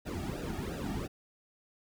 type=noise with flanger; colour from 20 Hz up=brown; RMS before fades=-37 dBFS; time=0.05-1.08 s; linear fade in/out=20 ms; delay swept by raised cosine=0.91 to 2.01 ms; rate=2.9 Hz; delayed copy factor=-1; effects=none